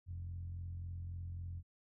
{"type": "tone with low-pass filter", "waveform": "10% pulse", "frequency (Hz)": 43.65, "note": "F1", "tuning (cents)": 0, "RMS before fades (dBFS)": -44, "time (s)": [0.06, 1.63], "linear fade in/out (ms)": 50, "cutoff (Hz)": 97, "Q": 8.5, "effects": []}